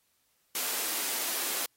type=high-pass noise; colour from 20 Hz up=white; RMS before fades=-32 dBFS; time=0.55-1.66 s; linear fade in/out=2 ms; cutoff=250 Hz; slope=24 dB/octave; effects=white hiss -72 dBFS RMS until 1.76 s + AAC 48 kbps